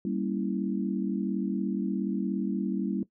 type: chord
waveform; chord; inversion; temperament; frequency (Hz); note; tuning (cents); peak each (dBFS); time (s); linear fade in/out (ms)
sine; G diminished seventh; none; equal; 196 / 233.1 / 277.2 / 329.6; G3 / Bb3 / Db4 / Fb4; 0 / 0 / 0 / 0; -30 / -33 / -34 / -34; 0.05-3.03; 2
effects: noise-tail reverb RT60 0.1 s tail -17 dB re dry